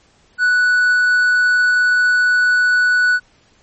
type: tone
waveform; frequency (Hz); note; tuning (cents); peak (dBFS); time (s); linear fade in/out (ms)
triangle; 1480; F#6; 0; -9; 0.38-3.2; 50
effects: pink hiss -54 dBFS RMS until 3.62 s + MP3 32 kbps